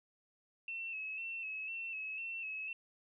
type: tone with vibrato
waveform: sine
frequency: 2636 Hz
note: E7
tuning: 1 cent flat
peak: -39 dBFS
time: 0.68-2.73 s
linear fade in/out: 2 ms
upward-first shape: square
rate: 2 Hz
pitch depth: 40 cents each way
effects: none